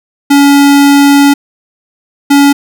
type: tone pair in turn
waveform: square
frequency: 282.6 / 282.6 Hz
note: C#4 / C#4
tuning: +34 / +34 cents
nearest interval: unison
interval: 0 cents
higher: neither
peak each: -3 dBFS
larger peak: neither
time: 0.3-1.34 / 2.3-2.53 s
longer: first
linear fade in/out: 10 ms
effects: none